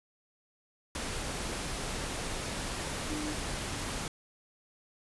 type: tone in noise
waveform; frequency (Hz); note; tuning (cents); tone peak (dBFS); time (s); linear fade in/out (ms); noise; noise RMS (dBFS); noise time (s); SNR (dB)
sine; 302.8; D#4; -47; -36; 3.1-3.33; 2; pink; -36; 0.95-4.08; -3
effects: resampled to 24000 Hz